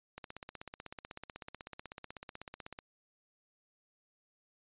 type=click train; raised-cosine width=0.3 ms; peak=-28 dBFS; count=43; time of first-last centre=0.18-2.789 s; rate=16.1 Hz; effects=resampled to 8000 Hz